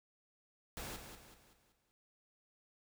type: noise with echo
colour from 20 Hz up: pink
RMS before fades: -45 dBFS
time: 0.77-0.96 s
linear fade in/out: 0 ms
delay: 190 ms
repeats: 5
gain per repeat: -7 dB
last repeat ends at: 1.91 s
effects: none